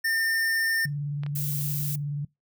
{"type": "tone", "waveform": "square", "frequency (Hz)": 1807, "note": "A6", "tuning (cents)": 46, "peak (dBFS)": -24, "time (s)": [0.04, 0.86], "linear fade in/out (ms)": 10}
{"type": "tone with vibrato", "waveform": "sine", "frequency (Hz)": 144.6, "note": "D3", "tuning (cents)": -27, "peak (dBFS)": -27, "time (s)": [0.85, 2.25], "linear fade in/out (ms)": 5, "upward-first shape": "square", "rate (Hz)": 19, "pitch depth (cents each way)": 33}
{"type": "clicks", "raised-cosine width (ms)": 0.3, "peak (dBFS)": -25, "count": 2, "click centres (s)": [1.235, 1.264]}
{"type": "noise", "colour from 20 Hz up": "violet", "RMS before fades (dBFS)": -32, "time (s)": [1.35, 1.96], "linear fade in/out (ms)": 10}
{"effects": ["noise-tail reverb RT60 0.2 s tail -24 dB re dry"]}